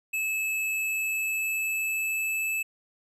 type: tone with pitch glide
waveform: square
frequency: 2603 to 2618 Hz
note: E7 to E7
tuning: -22 to -13 cents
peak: -27 dBFS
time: 0.13-2.63 s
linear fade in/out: 10 ms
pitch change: +9 cents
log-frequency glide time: 0.67-2.45 s
effects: none